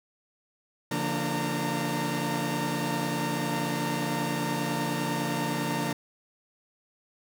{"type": "tone cluster", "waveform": "sawtooth", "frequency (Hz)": [142.6, 172.3, 230.3, 295.3, 918], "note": ["C#3", "F3", "A#3", "D4", "A#5"], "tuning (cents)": [49, -23, -21, 10, -27], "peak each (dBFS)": -30, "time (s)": [0.91, 5.93], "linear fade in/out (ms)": 5, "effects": []}